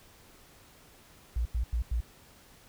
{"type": "tone bursts", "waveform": "sine", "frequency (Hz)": 58.4, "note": "A#1", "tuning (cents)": 4, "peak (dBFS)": -26, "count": 4, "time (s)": [1.36, 2.006], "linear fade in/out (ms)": 5, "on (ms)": 94, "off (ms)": 90, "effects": ["pink hiss -57 dBFS RMS until 2.68 s"]}